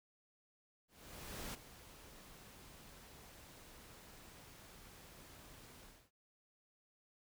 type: noise with ADSR envelope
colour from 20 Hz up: pink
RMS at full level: -45 dBFS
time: 0.88-6.11 s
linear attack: 660 ms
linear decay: 14 ms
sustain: -13 dB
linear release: 280 ms
effects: none